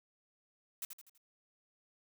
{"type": "noise with echo", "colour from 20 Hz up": "blue", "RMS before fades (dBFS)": -40, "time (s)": [0.82, 0.85], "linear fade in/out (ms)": 2, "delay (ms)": 82, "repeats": 4, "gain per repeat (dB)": -7, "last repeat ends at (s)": 1.178, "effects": []}